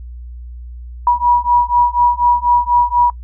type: beating tone pair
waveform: sine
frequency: 965 / 969.1 Hz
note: B5 / B5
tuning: -40 / -33 cents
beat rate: 4.1 Hz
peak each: -13 dBFS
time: 1.07-3.1 s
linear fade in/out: 2 ms
effects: noise-tail reverb RT60 0.1 s tail -24 dB re dry + added 60 Hz sine -28 dBFS peak until 3.23 s